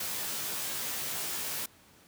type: noise with comb filter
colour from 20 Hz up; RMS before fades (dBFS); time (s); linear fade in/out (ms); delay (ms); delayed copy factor
white; -35; 0-1.66; 5; 16; -0.8
effects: pink hiss -59 dBFS RMS until 2.07 s + high-pass 80 Hz 12 dB/octave